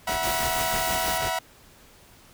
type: chord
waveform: sawtooth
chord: E suspended second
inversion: none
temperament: equal with one note detuned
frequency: 659.3 / 740 / 966.3 Hz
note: E5 / F#5 / B5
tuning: 0 / 0 / -38 cents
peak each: -26 dBFS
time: 0.07-1.39 s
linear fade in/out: 5 ms
type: noise with tremolo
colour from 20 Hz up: pink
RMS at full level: -31 dBFS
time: 0.08-1.3 s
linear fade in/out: 5 ms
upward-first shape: sine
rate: 6.2 Hz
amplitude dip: 80%
type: noise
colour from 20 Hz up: white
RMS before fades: -32 dBFS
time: 0.23-1.18 s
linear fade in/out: 2 ms
effects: pink hiss -53 dBFS RMS until 2.33 s